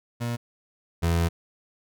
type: tone pair in turn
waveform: 30% pulse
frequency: 118.8 / 84.23 Hz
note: A#2 / E2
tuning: +33 / +38 cents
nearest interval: tritone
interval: 595 cents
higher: first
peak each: -24 / -18 dBFS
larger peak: second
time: 0.2-0.37 / 1.02-1.29 s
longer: second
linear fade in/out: 20 ms
effects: none

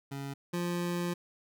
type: tone pair in turn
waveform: 25% pulse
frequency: 138.59 / 174.61 Hz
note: C#3 / F3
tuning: 0 / 0 cents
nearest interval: major third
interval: 400 cents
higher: second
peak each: -33 / -27 dBFS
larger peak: second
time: 0.11-0.34 / 0.53-1.14 s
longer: second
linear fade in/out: 10 ms
effects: none

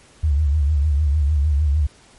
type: tone with vibrato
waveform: sine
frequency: 73.7 Hz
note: D2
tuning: 7 cents sharp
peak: -14 dBFS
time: 0.23-1.87 s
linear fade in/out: 10 ms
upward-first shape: sine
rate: 6.6 Hz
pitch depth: 110 cents each way
effects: pink hiss -50 dBFS RMS until 2.18 s + MP3 48 kbps

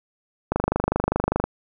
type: click train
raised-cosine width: 1 ms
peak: -6 dBFS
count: 24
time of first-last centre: 0.52-1.44 s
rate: 25 Hz
effects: none

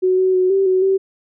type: tone with pitch steps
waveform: sine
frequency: 370.6 / 374.3 / 368.9 / 388.4 / 373.1 / 385.1 Hz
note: F#4 / F#4 / F#4 / G4 / F#4 / G4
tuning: +3 / +20 / -5 / -16 / +14 / -31 cents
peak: -12 dBFS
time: 0.02-0.98 s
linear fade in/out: 20 ms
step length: 160 ms
effects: none

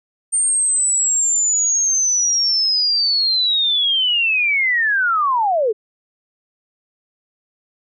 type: linear sweep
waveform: sine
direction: down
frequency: 8800 to 403.8 Hz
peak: -14 dBFS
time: 0.32-5.73 s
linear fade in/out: 20 ms
effects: none

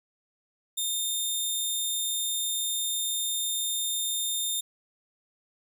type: tone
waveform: 15% pulse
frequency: 3634 Hz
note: A#7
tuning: 45 cents flat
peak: -20 dBFS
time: 0.77-4.61 s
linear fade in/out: 10 ms
effects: none

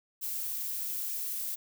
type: noise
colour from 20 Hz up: violet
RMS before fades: -35 dBFS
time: 0.21-1.56 s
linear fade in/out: 20 ms
effects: none

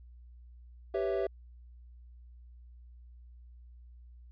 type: chord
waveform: triangle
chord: C# half-diminished seventh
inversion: second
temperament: equal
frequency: 392 / 493.9 / 554.4 / 659.3 Hz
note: G4 / B4 / C#5 / E5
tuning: 0 / 0 / 0 / 0 cents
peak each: -30 / -35 / -35 / -33 dBFS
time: 0.94-1.27 s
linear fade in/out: 5 ms
effects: added 60 Hz sine -50 dBFS peak until 4.31 s + resampled to 11025 Hz

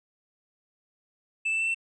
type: tone with pitch steps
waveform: triangle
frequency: 2637 / 2654 / 2671 / 2688 Hz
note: E7 / E7 / E7 / E7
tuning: 0 / +11 / +22 / +33 cents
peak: -23 dBFS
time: 1.45-1.746 s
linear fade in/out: 10 ms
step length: 74 ms
effects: resampled to 22050 Hz

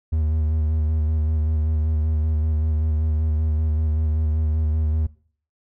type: tone with vibrato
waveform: triangle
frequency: 77.78 Hz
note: D#2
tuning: in tune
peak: -16 dBFS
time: 0.12-5.07 s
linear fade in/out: 10 ms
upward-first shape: square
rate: 5.2 Hz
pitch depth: 25 cents each way
effects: noise-tail reverb RT60 0.5 s tail -20 dB re dry

